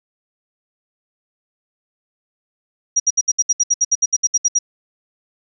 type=tone bursts; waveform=sine; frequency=5740 Hz; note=F8; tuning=47 cents sharp; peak=-11 dBFS; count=16; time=2.96-4.59 s; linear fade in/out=10 ms; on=40 ms; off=66 ms; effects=none